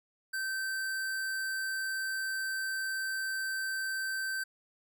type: tone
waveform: square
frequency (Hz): 1551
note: G6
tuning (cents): -19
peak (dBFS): -33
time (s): 0.33-4.44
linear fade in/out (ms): 10
effects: none